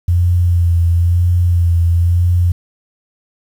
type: tone with vibrato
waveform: sine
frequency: 86.6 Hz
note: F2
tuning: 14 cents flat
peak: -9 dBFS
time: 0.08-2.52 s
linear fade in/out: 5 ms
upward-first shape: sine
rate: 1 Hz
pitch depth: 32 cents each way
effects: 7-bit